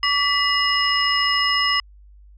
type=tone cluster; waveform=sine; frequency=1141 / 1987 / 2886 / 5140 Hz; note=C#6 / B6 / F#7 / E8; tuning=+50 / +10 / -44 / -45 cents; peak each=-22 dBFS; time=0.03-1.8 s; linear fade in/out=2 ms; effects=tanh soft clip ceiling -6 dBFS + added 50 Hz sine -44 dBFS peak until 2.37 s